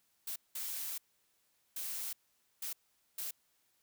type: noise bursts at uneven times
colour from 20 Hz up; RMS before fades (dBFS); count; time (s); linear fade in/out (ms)
blue; -40; 5; 0.27-0.36 / 0.55-0.98 / 1.76-2.13 / 2.62-2.73 / 3.18-3.31; 5
effects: white hiss -75 dBFS RMS until 3.82 s